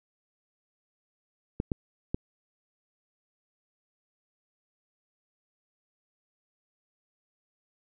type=clicks; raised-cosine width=3 ms; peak=-15 dBFS; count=3; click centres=1.601 / 1.718 / 2.145 s; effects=none